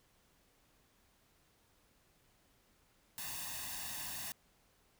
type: noise with comb filter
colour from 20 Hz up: white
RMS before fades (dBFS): -43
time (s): 3.18-4.32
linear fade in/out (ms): 0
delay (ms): 1.1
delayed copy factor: +0.75
effects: pink hiss -71 dBFS RMS until 4.99 s